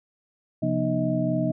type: tone cluster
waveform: sine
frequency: 132.4 / 175.5 / 240 / 304.2 / 633 Hz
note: C3 / F3 / B3 / D#4 / D#5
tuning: +21 / +9 / -49 / -39 / +30 cents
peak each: -28 dBFS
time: 0.62-1.52 s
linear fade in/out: 10 ms
effects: none